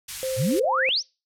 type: band-stop noise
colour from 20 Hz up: white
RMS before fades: -33 dBFS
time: 0.08-0.6 s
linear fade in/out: 10 ms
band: 100 to 1700 Hz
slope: 12 dB/octave
type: tone with tremolo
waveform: sine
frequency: 523.3 Hz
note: C5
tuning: in tune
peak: -25 dBFS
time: 0.23-0.89 s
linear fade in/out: 0 ms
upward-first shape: square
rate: 3.6 Hz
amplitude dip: 25%
type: exponential sweep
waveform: sine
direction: up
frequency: 100.3 to 6330 Hz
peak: -20 dBFS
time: 0.36-1.03 s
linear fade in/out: 50 ms
effects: noise-tail reverb RT60 0.3 s tail -26 dB re dry + low-pass 12000 Hz 12 dB/octave